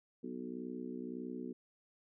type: harmonic tone with a mistuned harmonic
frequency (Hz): 61.74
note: B1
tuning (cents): 0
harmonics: 3 / 4 / 5 / 6 / 7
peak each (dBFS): -50 / -43 / -48 / -47 / -51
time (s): 0.23-1.53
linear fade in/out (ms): 10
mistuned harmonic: 7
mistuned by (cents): +26
effects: none